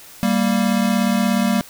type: tone pair together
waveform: square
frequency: 196 / 232.8 Hz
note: G3 / A#3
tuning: 0 / -2 cents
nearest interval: minor third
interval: 298 cents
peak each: -19 dBFS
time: 0.23-1.61 s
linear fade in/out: 0 ms
effects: white hiss -42 dBFS RMS until 1.69 s